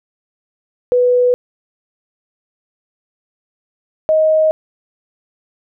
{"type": "tone pair in turn", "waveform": "sine", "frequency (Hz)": [493.9, 627.5], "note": ["B4", "D#5"], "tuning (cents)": [0, 15], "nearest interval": "major third", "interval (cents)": 415, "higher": "second", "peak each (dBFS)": -9, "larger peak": "neither", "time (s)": [[0.92, 1.34], [4.09, 4.51]], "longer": "neither", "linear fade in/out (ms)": 0, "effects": []}